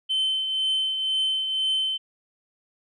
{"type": "tone with tremolo", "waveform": "sine", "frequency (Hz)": 3075, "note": "G7", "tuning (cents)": -34, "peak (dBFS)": -18, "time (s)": [0.09, 1.98], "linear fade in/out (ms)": 20, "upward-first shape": "triangle", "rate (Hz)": 2, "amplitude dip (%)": 55, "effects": ["tanh soft clip ceiling -19 dBFS"]}